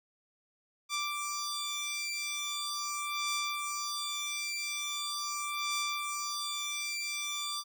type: beating tone pair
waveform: 10% pulse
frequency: 1174.7 / 1175.11 Hz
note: D6 / D6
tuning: 0 / +1 cents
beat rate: 0.41 Hz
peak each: -28 dBFS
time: 0.89-7.64 s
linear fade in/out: 50 ms
effects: none